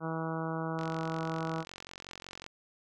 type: harmonic tone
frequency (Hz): 162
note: E3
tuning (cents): -30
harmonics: 1 / 2 / 3 / 4 / 5 / 6 / 7 / 8 / 9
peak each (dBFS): -36 / -39 / -41 / -42 / -43 / -44 / -44 / -45 / -46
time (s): 0-1.65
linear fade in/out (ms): 50
type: click train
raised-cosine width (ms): 0.2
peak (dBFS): -26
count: 77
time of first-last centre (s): 0.79-2.464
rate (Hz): 45.4
effects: none